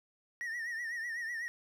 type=tone with vibrato; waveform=triangle; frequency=1864.7 Hz; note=A#6; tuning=in tune; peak=-34 dBFS; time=0.41-1.48 s; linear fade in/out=0 ms; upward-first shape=triangle; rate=8 Hz; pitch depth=96 cents each way; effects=none